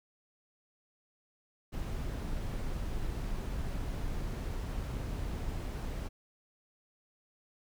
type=noise; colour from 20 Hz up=brown; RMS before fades=-36 dBFS; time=1.72-6.09 s; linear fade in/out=20 ms; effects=none